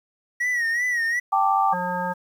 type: tone with vibrato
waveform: triangle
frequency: 1907 Hz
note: A#6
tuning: 39 cents sharp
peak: -19 dBFS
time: 0.4-1.2 s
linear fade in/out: 10 ms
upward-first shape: sine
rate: 2.7 Hz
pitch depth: 81 cents each way
type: chord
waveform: sine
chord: G suspended second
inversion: none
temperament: equal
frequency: 784 / 880 / 1174.7 Hz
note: G5 / A5 / D6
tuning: 0 / 0 / 0 cents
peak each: -20 / -23 / -22 dBFS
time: 1.32-1.74 s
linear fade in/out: 10 ms
type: harmonic tone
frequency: 179.4 Hz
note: F3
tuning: 47 cents sharp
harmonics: 1 / 3 / 5 / 7 / 9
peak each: -31 / -31 / -26 / -35 / -32 dBFS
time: 1.72-2.14 s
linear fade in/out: 20 ms
effects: 9-bit